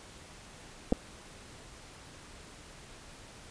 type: clicks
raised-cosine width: 2 ms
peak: -13 dBFS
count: 2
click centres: 0.923 / 0.927 s
effects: pink hiss -51 dBFS RMS until 3.5 s + resampled to 22050 Hz